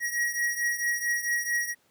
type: beating tone pair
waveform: square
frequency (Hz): 1900 / 1904.5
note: A#6 / A#6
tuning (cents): +33 / +37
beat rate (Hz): 4.5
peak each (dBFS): -28 / -32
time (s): 0-1.75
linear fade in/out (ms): 50
effects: pink hiss -66 dBFS RMS until 1.9 s + high-pass 150 Hz 12 dB/octave